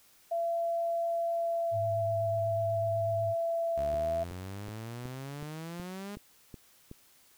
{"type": "tone with pitch glide", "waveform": "sine", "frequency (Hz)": [676, 669.4], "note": ["E5", "E5"], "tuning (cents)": [43, 26], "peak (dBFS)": -28, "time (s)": [0.31, 4.24], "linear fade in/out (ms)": 10, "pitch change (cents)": -17, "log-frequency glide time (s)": [1.34, 2.21]}
{"type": "tone with vibrato", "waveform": "sine", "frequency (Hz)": 105.3, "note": "G#2", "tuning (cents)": 24, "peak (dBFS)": -34, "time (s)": [1.71, 3.35], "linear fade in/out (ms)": 50, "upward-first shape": "square", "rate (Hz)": 8.1, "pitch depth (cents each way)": 35}
{"type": "exponential sweep", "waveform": "sawtooth", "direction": "up", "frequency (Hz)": [69.3, 207.7], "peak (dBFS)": -35, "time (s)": [3.77, 6.16], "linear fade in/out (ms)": 10}
{"type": "click train", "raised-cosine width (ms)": 3, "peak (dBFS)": -31, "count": 9, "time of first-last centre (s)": [3.94, 6.914], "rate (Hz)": 2.69}
{"effects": ["white hiss -62 dBFS RMS until 7.37 s"]}